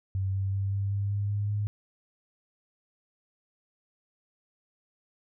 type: tone with pitch steps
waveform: sine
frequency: 96 / 97.06 / 98.13 / 99.21 / 100.31 / 101.42 / 102.53 / 103.67 Hz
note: G2 / G2 / G2 / G2 / G2 / G#2 / G#2 / G#2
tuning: -36 / -17 / +2 / +21 / +40 / -41 / -22 / -3 cents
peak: -26 dBFS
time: 0.15-1.67 s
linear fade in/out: 0 ms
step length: 190 ms
effects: none